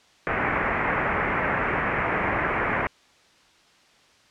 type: low-pass noise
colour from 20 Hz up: white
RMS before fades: -25 dBFS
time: 0.27-2.87 s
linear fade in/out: 0 ms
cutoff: 2200 Hz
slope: 48 dB/octave
effects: white hiss -57 dBFS RMS until 4.3 s + low-pass 5000 Hz 12 dB/octave